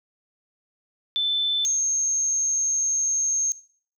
sine tone pair in turn, 3525 / 6424 Hz, A7 / G8, +2 / +41 cents, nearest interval minor seventh, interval 1039 cents, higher second, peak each -20 dBFS, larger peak neither, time 1.16-1.65 / 1.65-3.52 s, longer second, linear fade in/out 0 ms, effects noise-tail reverb RT60 0.5 s tail -19 dB re dry

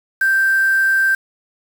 sine tone with quantisation, 1568 Hz, G6, in tune, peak -12 dBFS, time 0.21-1.15 s, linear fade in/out 5 ms, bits 5, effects none

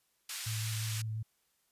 white band-pass noise, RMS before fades -41 dBFS, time 0.29-1.02 s, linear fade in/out 5 ms, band 1600 to 9100 Hz, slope 12 dB/octave
sine tone with vibrato, 110 Hz, A2, in tune, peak -34 dBFS, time 0.46-1.23 s, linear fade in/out 10 ms, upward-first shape square, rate 5.7 Hz, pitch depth 12 cents each way
effects white hiss -75 dBFS RMS until 1.71 s + resampled to 32000 Hz

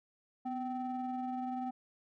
triangle ring-modulated tone, 260.7 Hz, C4, 6 cents flat, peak -30 dBFS, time 0.45-1.71 s, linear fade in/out 10 ms, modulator 511 Hz, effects none

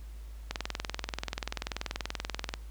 click train, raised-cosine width 0.2 ms, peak -15 dBFS, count 43, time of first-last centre 0.51-2.539 s, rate 20.7 Hz, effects added 53 Hz sine -41 dBFS peak until 2.7 s + pink hiss -60 dBFS RMS until 2.7 s

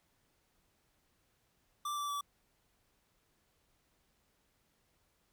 square tone with pitch steps, 1174.7 / 1163.2 / 1151.9 Hz, D6 / D6 / D6, 0 / -17 / -34 cents, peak -36 dBFS, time 1.85-2.21 s, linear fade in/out 5 ms, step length 120 ms, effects pink hiss -75 dBFS RMS until 5.32 s

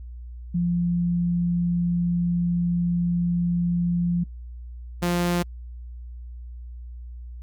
sine / sawtooth tone pair in turn, 173.9 / 174.88 Hz, F3 / F3, -7 / +3 cents, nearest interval unison, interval 10 cents, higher second, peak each -20 / -17 dBFS, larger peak second, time 0.54-4.24 / 5.02-5.43 s, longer first, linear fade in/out 10 ms, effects added 60 Hz sine -35 dBFS peak until 7.42 s + Opus 48 kbps

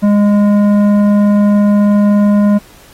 sine tone with tanh clipping, 205.4 Hz, G#3, 19 cents flat, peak -8 dBFS, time 0.02-2.59 s, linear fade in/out 20 ms, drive 11 dB, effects pink hiss -42 dBFS RMS until 2.93 s + AAC 48 kbps

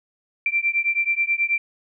sine beating tone pair, 2349 / 2358.3 Hz, D7 / D7, 0 / +7 cents, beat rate 9.3 Hz, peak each -22 dBFS, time 0.46-1.58 s, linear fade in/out 2 ms, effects none

